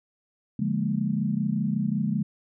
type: chord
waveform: sine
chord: Bb dominant seventh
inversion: first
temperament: equal with one note detuned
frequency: 143.89 / 174.61 / 207.7 / 233.1 Hz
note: D3 / F3 / Ab3 / Bb3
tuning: -35 / 0 / 0 / 0 cents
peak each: -30 / -30 / -26 / -31 dBFS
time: 0.59-2.23 s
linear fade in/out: 5 ms
effects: none